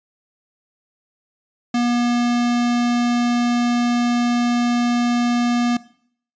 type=tone; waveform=square; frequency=240.5 Hz; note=B3; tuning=46 cents flat; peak=-17 dBFS; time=1.74-5.77 s; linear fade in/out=5 ms; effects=noise-tail reverb RT60 0.6 s tail -19 dB re dry + resampled to 16000 Hz